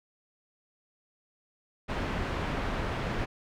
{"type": "low-pass noise", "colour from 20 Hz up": "pink", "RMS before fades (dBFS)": -32, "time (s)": [1.88, 3.26], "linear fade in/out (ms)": 20, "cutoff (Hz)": 2300, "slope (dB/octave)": 12, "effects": []}